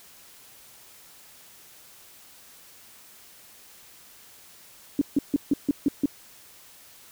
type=tone bursts; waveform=sine; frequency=283.6 Hz; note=C#4; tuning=40 cents sharp; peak=-17 dBFS; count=7; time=4.99-6.058 s; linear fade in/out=2 ms; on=24 ms; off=150 ms; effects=white hiss -51 dBFS RMS until 7.11 s